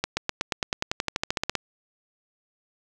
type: accelerating click train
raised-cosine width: 0.2 ms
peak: -7 dBFS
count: 18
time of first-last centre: 0.04-1.553 s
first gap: 130 ms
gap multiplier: 0.95
effects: none